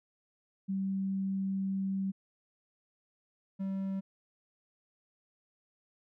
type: tone pair in turn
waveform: sine / triangle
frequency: 193.2 / 193.2 Hz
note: G3 / G3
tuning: -25 / -25 cents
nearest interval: unison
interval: 0 cents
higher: neither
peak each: -30 / -30 dBFS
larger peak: neither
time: 0.68-2.12 / 3.59-4.01 s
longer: first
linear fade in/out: 20 ms
effects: none